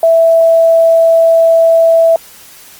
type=tone; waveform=sine; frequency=659.3 Hz; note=E5; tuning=in tune; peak=-4 dBFS; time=0.03-2.16 s; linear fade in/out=2 ms; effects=white hiss -37 dBFS RMS until 2.79 s + Opus 24 kbps